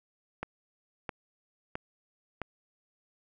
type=click train; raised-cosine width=0.5 ms; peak=-19 dBFS; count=4; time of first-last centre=0.43-2.417 s; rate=1.51 Hz; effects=none